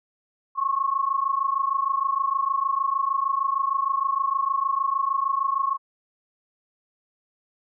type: tone pair together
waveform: sine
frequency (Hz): 1078 / 1104.5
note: C#6 / C#6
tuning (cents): -49 / -7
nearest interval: unison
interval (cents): 42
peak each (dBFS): -24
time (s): 0.55-5.78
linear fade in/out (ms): 50
effects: none